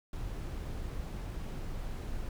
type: noise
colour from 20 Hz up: brown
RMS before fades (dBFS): -38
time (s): 0.13-2.29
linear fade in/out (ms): 2
effects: none